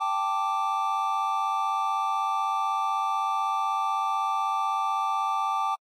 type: chord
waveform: triangle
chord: G suspended second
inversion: none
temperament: equal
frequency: 784 / 880 / 1174.7 Hz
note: G5 / A5 / D6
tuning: 0 / 0 / 0 cents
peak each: -28 / -28 / -25 dBFS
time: 0-5.76 s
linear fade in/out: 20 ms
effects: AAC 64 kbps